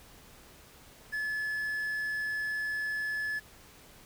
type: tone with quantisation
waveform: triangle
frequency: 1720 Hz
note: A6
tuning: 40 cents flat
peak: -29 dBFS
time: 1.12-3.4 s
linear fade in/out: 20 ms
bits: 9
effects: pink hiss -55 dBFS RMS until 4.05 s